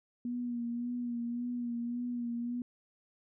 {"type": "tone with vibrato", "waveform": "sine", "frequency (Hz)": 240, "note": "B3", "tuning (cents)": -49, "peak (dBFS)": -33, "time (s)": [0.25, 2.62], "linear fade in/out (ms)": 2, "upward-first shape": "sine", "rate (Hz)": 1.8, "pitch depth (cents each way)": 32, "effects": []}